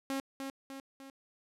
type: tone with echo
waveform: sawtooth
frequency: 271 Hz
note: C#4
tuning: 39 cents flat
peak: -29 dBFS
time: 0.1-0.2 s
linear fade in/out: 0 ms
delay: 300 ms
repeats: 3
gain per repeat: -5 dB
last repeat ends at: 1.1 s
effects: resampled to 32000 Hz